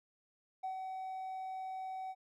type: tone with ADSR envelope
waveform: triangle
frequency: 756 Hz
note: F#5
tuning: 37 cents sharp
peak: -32 dBFS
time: 0.63-2.15 s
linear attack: 16 ms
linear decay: 98 ms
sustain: -5 dB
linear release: 48 ms
effects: tanh soft clip ceiling -33 dBFS